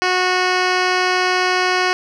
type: tone with low-pass filter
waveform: 10% pulse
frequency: 366.2 Hz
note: F#4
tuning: 18 cents flat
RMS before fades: -17 dBFS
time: 0.02-1.93 s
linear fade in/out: 0 ms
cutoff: 4200 Hz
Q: 2.1
effects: none